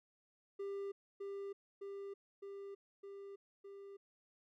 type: tone with echo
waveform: triangle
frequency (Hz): 397.2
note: G4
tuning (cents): +23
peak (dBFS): -38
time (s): 0.59-0.92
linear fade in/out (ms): 10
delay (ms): 610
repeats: 5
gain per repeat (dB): -2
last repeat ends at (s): 3.97
effects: none